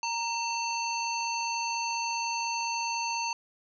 harmonic tone with a mistuned harmonic, 895 Hz, A5, 29 cents sharp, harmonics 1 / 3 / 5 / 7, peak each -31 / -35 / -37 / -38 dBFS, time 0.03-3.33 s, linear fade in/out 2 ms, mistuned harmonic 1, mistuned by +65 cents, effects none

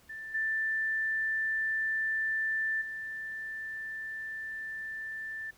sine tone with level steps, 1770 Hz, A6, 10 cents sharp, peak -39 / -28 / -36 dBFS, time 0.09-5.51 s, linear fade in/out 10 ms, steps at 0.34 / 2.81 s, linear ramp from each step 10 ms, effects pink hiss -62 dBFS RMS until 5.57 s

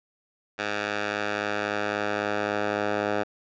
10% pulse tone with band-pass filter sweep, 103.7 Hz, G#2, 2 cents flat, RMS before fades -28 dBFS, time 0.58-3.24 s, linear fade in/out 20 ms, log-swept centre 1900 to 910 Hz, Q 0.84, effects resampled to 16000 Hz

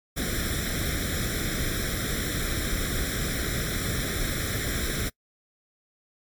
pink noise with comb filter, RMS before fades -28 dBFS, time 0.16-5.1 s, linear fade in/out 20 ms, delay 0.54 ms, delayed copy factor +0.95, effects noise-tail reverb RT60 0.1 s tail -25 dB re dry + MP3 96 kbps

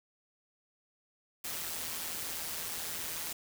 white noise with amplitude modulation, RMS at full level -36 dBFS, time 1.44-3.33 s, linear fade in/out 5 ms, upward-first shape sine, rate 164 Hz, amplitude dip 55%, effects none

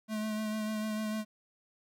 square tone with vibrato, 215.5 Hz, A3, 36 cents flat, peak -33 dBFS, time 0.08-1.25 s, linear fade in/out 50 ms, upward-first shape sine, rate 6.7 Hz, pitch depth 20 cents each way, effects 12-bit

